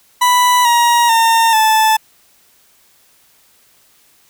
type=tone with pitch steps; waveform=40% pulse; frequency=987.8 / 948.7 / 911.1 / 875 Hz; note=B5 / A#5 / A#5 / A5; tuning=0 / +30 / -40 / -10 cents; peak=-8 dBFS; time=0.21-1.97 s; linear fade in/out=10 ms; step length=440 ms; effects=white hiss -52 dBFS RMS until 4.29 s